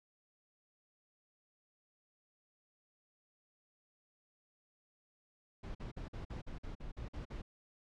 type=noise bursts; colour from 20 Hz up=brown; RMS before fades=-44 dBFS; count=11; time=5.63-7.42 s; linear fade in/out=10 ms; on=120 ms; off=47 ms; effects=low-pass 5000 Hz 12 dB/octave